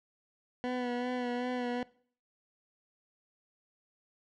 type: tone with vibrato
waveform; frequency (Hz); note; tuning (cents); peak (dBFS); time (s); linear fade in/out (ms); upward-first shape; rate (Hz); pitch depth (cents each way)
20% pulse; 246.9; B3; 0; -27; 0.64-1.83; 0; sine; 2.6; 29
effects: noise-tail reverb RT60 0.5 s tail -21 dB re dry + low-pass 3000 Hz 12 dB/octave